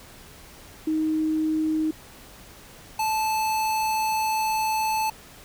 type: tone pair in turn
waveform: sine / square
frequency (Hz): 313.2 / 872.9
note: D#4 / A5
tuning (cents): +11 / -14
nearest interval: octave + tritone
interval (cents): 1775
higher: second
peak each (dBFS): -21 / -23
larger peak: first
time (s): 0.87-1.91 / 2.99-5.1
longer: second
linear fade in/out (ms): 5
effects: pink hiss -47 dBFS RMS until 5.44 s